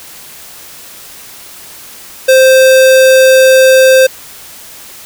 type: tone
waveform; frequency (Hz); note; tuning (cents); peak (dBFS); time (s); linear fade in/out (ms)
square; 523.3; C5; 0; -3; 2.28-4.07; 10
effects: white hiss -32 dBFS RMS until 5.05 s